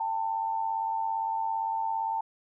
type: tone pair together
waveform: sine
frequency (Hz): 797 / 894.6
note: G5 / A5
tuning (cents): +28 / +28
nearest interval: major second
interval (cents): 200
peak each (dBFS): -34 / -28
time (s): 0-2.21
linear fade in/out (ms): 5
effects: none